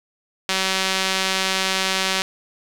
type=tone with band-pass filter; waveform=sawtooth; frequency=190 Hz; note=F#3; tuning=46 cents sharp; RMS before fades=-22 dBFS; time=0.49-2.22 s; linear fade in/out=0 ms; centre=3900 Hz; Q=0.85; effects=7-bit